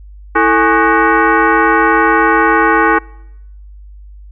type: tone with frequency modulation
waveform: sine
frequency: 329.6 Hz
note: E4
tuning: in tune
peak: -7 dBFS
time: 0.35-2.99 s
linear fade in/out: 10 ms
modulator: 387 Hz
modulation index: 3.9
effects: noise-tail reverb RT60 0.9 s tail -26 dB re dry + added 50 Hz sine -32 dBFS peak until 4.31 s